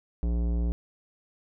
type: tone with tanh clipping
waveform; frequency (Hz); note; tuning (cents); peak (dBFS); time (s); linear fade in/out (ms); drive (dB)
sine; 58.27; A#1; 0; -26; 0.23-0.72; 0; 16
effects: none